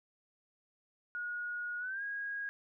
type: tone with pitch glide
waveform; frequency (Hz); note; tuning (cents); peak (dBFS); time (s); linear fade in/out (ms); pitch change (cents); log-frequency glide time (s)
sine; 1445 to 1640.8; F#6 to G#6; -41 to -21; -36; 1.15-2.49; 0; +220; 1.79-2.03
effects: none